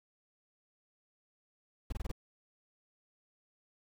brown noise bursts, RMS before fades -35 dBFS, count 5, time 1.9-2.116 s, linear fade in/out 5 ms, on 24 ms, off 24 ms, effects none

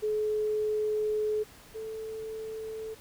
sine tone pair in turn, 426.9 / 439.9 Hz, G#4 / A4, +48 / 0 cents, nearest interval minor second, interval 52 cents, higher second, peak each -26 / -35 dBFS, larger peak first, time 0.02-1.44 / 1.74-2.95 s, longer first, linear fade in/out 20 ms, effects pink hiss -53 dBFS RMS until 3 s

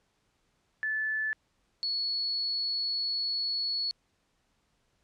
sine tone pair in turn, 1742 / 4390 Hz, A6 / C#8, -18 / -18 cents, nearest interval octave + major third, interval 1600 cents, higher second, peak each -28 dBFS, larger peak neither, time 0.83-1.33 / 1.83-3.91 s, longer second, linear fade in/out 0 ms, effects pink hiss -73 dBFS RMS until 5.03 s + low-pass 8000 Hz 12 dB/octave

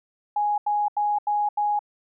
sine tone bursts, 830.6 Hz, G#5, in tune, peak -20 dBFS, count 5, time 0.36-1.792 s, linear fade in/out 5 ms, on 220 ms, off 83 ms, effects none

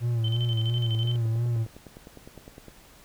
triangle tone with vibrato, 116.1 Hz, A#2, 7 cents flat, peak -21 dBFS, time 0-1.67 s, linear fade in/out 50 ms, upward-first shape sine, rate 2.9 Hz, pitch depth 59 cents each way
sine tone with tremolo, 3081 Hz, G7, 31 cents flat, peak -31 dBFS, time 0.24-1.16 s, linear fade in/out 5 ms, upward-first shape square, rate 12 Hz, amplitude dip 70%
click train, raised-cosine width 2 ms, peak -30 dBFS, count 18, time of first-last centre 0.95-2.683 s, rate 9.81 Hz
effects pink hiss -53 dBFS RMS until 3.04 s

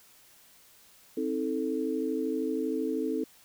sine chord, A diminished, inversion first, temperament just, 264 / 316.8 / 440 Hz, C4 / Eb4 / A4, +16 / +31 / 0 cents, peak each -32 dBFS, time 1.17-3.24 s, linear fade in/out 5 ms, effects white hiss -58 dBFS RMS until 3.44 s

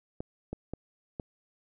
clicks, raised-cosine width 2 ms, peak -22 dBFS, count 4, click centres 0.205 / 0.53 / 0.736 / 1.198 s, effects none

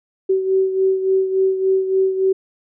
sine beating tone pair, 380.6 / 384.1 Hz, F#4 / G4, +49 / -35 cents, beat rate 3.5 Hz, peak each -15 / -22 dBFS, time 0.29-2.33 s, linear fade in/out 10 ms, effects none

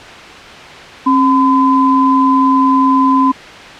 sine tone pair together, 269 / 1015.6 Hz, C4 / B5, +48 / +48 cents, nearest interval octave + major seventh, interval 2300 cents, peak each -10 dBFS, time 1.06-3.32 s, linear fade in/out 10 ms, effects white hiss -31 dBFS RMS until 3.79 s + low-pass 3000 Hz 12 dB/octave

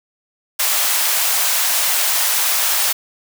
white high-pass noise, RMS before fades -17 dBFS, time 0.59-2.93 s, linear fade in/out 10 ms, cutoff 600 Hz, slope 24 dB/octave, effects none

